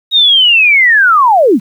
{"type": "linear sweep", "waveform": "sine", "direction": "down", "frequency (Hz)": [3789, 167.1], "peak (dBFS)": -4, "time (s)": [0.11, 1.6], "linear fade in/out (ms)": 50, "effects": ["7-bit"]}